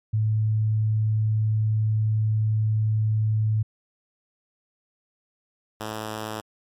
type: tone pair in turn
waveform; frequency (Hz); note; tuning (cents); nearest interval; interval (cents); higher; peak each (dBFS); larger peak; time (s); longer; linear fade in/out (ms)
sine / 5% pulse; 108.6 / 108.6; A2 / A2; -22 / -22; unison; 0; neither; -19; neither; 0.13-3.63 / 5.8-6.41; first; 10
effects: MP3 96 kbps